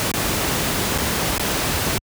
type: noise with dropouts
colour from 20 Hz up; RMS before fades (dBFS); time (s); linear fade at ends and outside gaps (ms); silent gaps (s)
pink; -21; 0-1.98; 0; 0.116-0.138 / 0.978-0.984 / 1.381-1.396
effects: high-pass 60 Hz 12 dB/octave